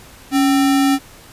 sine tone with sample-and-hold, 277.2 Hz, C#4, in tune, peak -11 dBFS, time 0.31-0.99 s, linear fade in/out 50 ms, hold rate 1050 Hz, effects pink hiss -42 dBFS RMS until 1.32 s + resampled to 32000 Hz

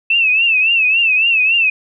sine tone with vibrato, 2637 Hz, E7, in tune, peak -10 dBFS, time 0.1-1.7 s, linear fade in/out 5 ms, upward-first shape triangle, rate 3.6 Hz, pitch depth 120 cents each way, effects none

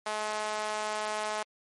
sawtooth tone with high-pass filter, 213.3 Hz, G#3, 46 cents sharp, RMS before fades -33 dBFS, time 0.06-1.43 s, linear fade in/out 5 ms, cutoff 750 Hz, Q 1.7, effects MP3 48 kbps

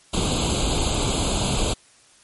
pink noise with comb filter, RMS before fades -22 dBFS, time 0.13-1.74 s, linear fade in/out 10 ms, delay 0.27 ms, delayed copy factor +1, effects white hiss -54 dBFS RMS until 2.23 s + MP3 48 kbps

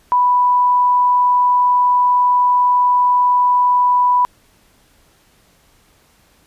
sine tone, 987.8 Hz, B5, in tune, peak -10 dBFS, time 0.12-4.25 s, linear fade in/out 0 ms, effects pink hiss -54 dBFS RMS until 6.46 s + resampled to 32000 Hz

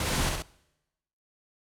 pink noise with echo, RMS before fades -29 dBFS, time 0-0.29 s, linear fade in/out 2 ms, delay 66 ms, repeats 2, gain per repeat -3 dB, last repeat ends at 0.422 s, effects noise-tail reverb RT60 0.9 s tail -22 dB re dry + low-pass 11000 Hz 12 dB/octave

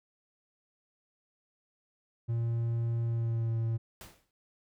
triangle tone with pitch glide, 116.3 to 113.91 Hz, A#2 to A#2, -4 to -40 cents, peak -26 dBFS, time 2.28-3.78 s, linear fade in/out 20 ms, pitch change -36 cents, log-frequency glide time 3.04-3.55 s
pink noise with exponential decay, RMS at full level -44 dBFS, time 4.01-4.31 s, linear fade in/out 1 ms, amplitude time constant 64 ms
effects none

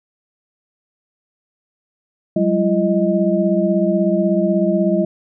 sine tone cluster, 185.6 / 201.9 / 338.5 / 623 Hz, F#3 / G#3 / E4 / D#5, +6 / -49 / +46 / +2 cents, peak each -19 dBFS, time 2.36-5.05 s, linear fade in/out 5 ms, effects none

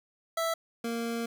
25% pulse tone pair in turn, 659.3 / 232.2 Hz, E5 / A#3, 0 / -7 cents, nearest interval octave + tritone, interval 1807 cents, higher first, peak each -24 / -27 dBFS, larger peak first, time 0.37-0.54 / 0.84-1.26 s, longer second, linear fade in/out 5 ms, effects none

